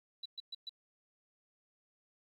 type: tone bursts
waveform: sine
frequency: 3951 Hz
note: B7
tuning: in tune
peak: -40 dBFS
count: 4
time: 0.23-0.694 s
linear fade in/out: 5 ms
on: 26 ms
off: 120 ms
effects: 12-bit